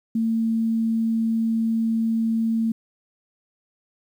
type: tone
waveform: sine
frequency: 225.7 Hz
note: A3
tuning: 44 cents sharp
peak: -19 dBFS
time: 0.15-2.72 s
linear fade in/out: 5 ms
effects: 9-bit